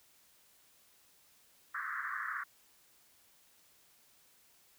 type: band-pass noise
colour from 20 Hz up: white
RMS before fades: -39 dBFS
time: 1.74-2.44 s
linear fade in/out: 10 ms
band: 1100 to 1900 Hz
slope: 96 dB/octave
effects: white hiss -66 dBFS RMS until 4.78 s